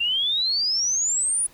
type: exponential sweep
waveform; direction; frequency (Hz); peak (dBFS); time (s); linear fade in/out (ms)
sine; up; 2739 to 9956; -20; 0-1.47; 10
effects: pink hiss -53 dBFS RMS until 1.53 s